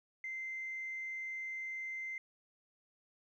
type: tone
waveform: sine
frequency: 2079 Hz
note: C7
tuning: 12 cents flat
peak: -38 dBFS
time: 0.24-2.18 s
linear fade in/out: 2 ms
effects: tanh soft clip ceiling -34 dBFS + 13-bit